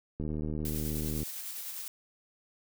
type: click train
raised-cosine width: 3 ms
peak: -23 dBFS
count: 80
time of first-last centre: 0.2-1.23 s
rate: 76.7 Hz
type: noise with tremolo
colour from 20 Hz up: blue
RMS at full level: -39 dBFS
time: 0.65-1.88 s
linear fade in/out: 2 ms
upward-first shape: square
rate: 9.9 Hz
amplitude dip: 25%
effects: none